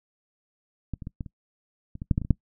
clicks, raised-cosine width 5 ms, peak -18 / -25 / -22 / -20 / -28 / -26 / -21 / -8 / -11 / -19 / -22 / -6 dBFS, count 12, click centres 0.937 / 1.022 / 1.071 / 1.208 / 1.262 / 1.954 / 2.019 / 2.112 / 2.179 / 2.217 / 2.249 / 2.307 s, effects noise-tail reverb RT60 0.1 s tail -23 dB re dry

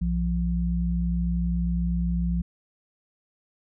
sine tone pair together, 60.9 / 173.45 Hz, B1 / F3, -24 / -12 cents, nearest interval octave + tritone, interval 1812 cents, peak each -25 dBFS, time 0.01-2.42 s, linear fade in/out 10 ms, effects none

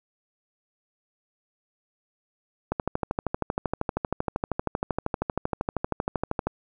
click train, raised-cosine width 1 ms, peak -11 dBFS, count 49, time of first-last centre 2.72-6.47 s, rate 12.8 Hz, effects none

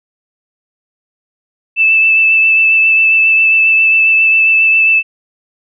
sine tone with vibrato, 2637 Hz, E7, in tune, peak -6 dBFS, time 1.76-5.03 s, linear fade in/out 50 ms, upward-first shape triangle, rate 7.4 Hz, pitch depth 17 cents each way, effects none

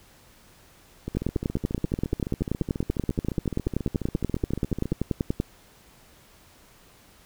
two click trains, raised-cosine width 3 ms, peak -11 / -17 dBFS, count 45 / 56, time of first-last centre 1.17-5.401 / 1.08-4.926 s, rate 10.4 / 14.3 Hz, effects pink hiss -55 dBFS RMS until 7.25 s

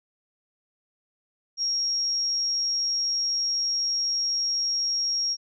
sine tone, 5588 Hz, F8, in tune, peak -23 dBFS, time 1.57-5.37 s, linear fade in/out 50 ms, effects none

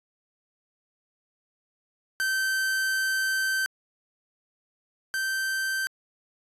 45% pulse tone pair in turn, 1549 / 1556.3 Hz, G6 / G6, -21 / -13 cents, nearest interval unison, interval 8 cents, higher second, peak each -24 / -26 dBFS, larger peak first, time 2.2-3.66 / 5.14-5.87 s, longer first, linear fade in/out 0 ms, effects resampled to 32000 Hz

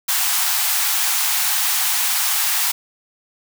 white high-pass noise, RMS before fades -19 dBFS, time 0.08-2.72 s, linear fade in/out 10 ms, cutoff 710 Hz, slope 96 dB/octave, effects none

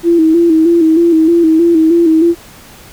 sine tone with vibrato, 329.6 Hz, E4, in tune, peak -5 dBFS, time 0.03-2.35 s, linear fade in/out 50 ms, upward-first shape square, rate 3.2 Hz, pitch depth 55 cents each way, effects pink hiss -37 dBFS RMS until 2.92 s

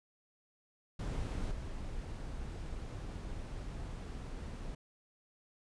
brown noise with level steps, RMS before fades -37 / -42 dBFS, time 0.99-4.75 s, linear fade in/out 5 ms, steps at 1.51 s, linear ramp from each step 5 ms, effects resampled to 22050 Hz

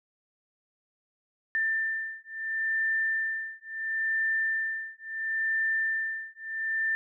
sine beating tone pair, 1785 / 1785.73 Hz, A6 / A6, +24 / +25 cents, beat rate 0.73 Hz, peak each -30 dBFS, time 1.55-6.95 s, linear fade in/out 0 ms, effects none

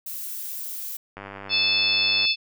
violet noise, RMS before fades -33 dBFS, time 0.06-0.97 s, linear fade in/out 5 ms
click train, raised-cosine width 0.5 ms, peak -22 dBFS, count 108, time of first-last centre 1.17-2.252 s, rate 98.9 Hz
harmonic tone, 873 Hz, A5, 14 cents flat, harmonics 3 / 4 / 5 / 6, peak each -23 / -24 / -25 / -26 dBFS, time 1.49-2.36 s, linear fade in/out 50 ms
effects none

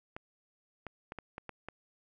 clicks, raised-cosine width 0.5 ms, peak -26 dBFS, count 7, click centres 0.165 / 0.867 / 1.121 / 1.187 / 1.381 / 1.493 / 1.686 s, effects none

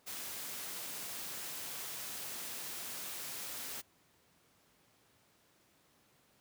white noise, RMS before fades -43 dBFS, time 0.06-3.82 s, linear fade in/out 20 ms, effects pink hiss -69 dBFS RMS until 6.4 s + high-pass 100 Hz 12 dB/octave

